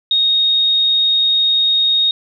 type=tone; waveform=sine; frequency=3729 Hz; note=A#7; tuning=in tune; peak=-11 dBFS; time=0.11-2.11 s; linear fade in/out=2 ms; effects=none